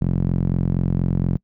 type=tone with band-pass filter; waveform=sawtooth; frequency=44.24 Hz; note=F1; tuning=23 cents sharp; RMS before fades=-20 dBFS; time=0.01-1.37 s; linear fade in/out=0 ms; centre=160 Hz; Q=2.1; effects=noise-tail reverb RT60 0.1 s tail -26 dB re dry